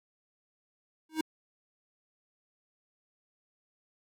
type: tone with exponential growth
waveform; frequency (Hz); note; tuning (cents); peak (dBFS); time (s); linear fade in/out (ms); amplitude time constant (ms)
square; 315.9; D#4; +26; -25; 1.09-1.21; 5; 24
effects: AAC 64 kbps